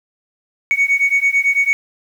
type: beating tone pair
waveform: sine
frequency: 2226 / 2235 Hz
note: C#7 / C#7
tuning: +7 / +14 cents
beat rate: 9 Hz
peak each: -14 dBFS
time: 0.71-1.73 s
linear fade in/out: 0 ms
effects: tanh soft clip ceiling -8 dBFS + 7-bit